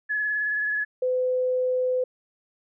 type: tone with vibrato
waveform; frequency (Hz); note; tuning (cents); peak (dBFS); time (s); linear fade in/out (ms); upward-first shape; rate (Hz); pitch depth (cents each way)
sine; 1700; G#6; +40; -23; 0.09-0.85; 20; triangle; 19; 27
type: tone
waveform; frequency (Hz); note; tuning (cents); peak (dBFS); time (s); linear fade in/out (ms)
sine; 507; B4; +45; -21; 1.02-2.04; 5
effects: none